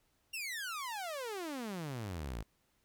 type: exponential sweep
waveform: sawtooth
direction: down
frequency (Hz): 2824 to 50.7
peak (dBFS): -35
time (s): 0.33-2.43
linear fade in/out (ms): 10
effects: pink hiss -75 dBFS RMS until 2.84 s